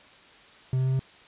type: tone with pitch steps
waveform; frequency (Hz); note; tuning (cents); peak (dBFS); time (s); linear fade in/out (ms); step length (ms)
triangle; 129.5 / 130.4 / 131.31 / 132.22; C3 / C3 / C3 / C3; -17 / -5 / +7 / +19; -20; 0.73-0.994; 2; 66
effects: white hiss -52 dBFS RMS until 1.27 s + resampled to 8000 Hz